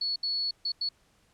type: tone bursts at uneven times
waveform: sine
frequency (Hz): 4400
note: C#8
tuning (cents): -14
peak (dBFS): -27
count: 4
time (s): 0.01-0.16 / 0.23-0.51 / 0.65-0.72 / 0.81-0.89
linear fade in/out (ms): 5
effects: pink hiss -66 dBFS RMS until 1.33 s + low-pass 10000 Hz 12 dB/octave